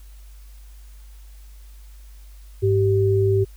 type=tone pair together; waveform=sine; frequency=102.7 / 387.7 Hz; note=G#2 / G4; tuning=-19 / -19 cents; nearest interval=octave + major seventh; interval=2300 cents; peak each=-18 / -18 dBFS; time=2.62-3.45 s; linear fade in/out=20 ms; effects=added 50 Hz sine -40 dBFS peak until 3.56 s + white hiss -56 dBFS RMS until 3.56 s